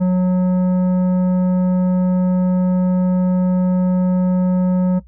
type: tone with tanh clipping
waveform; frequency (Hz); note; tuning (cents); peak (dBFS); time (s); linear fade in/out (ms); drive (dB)
sine; 182.7; F#3; -22; -14; 0-5; 20; 10
effects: noise-tail reverb RT60 0.1 s tail -20 dB re dry + added 60 Hz sine -41 dBFS peak until 5.07 s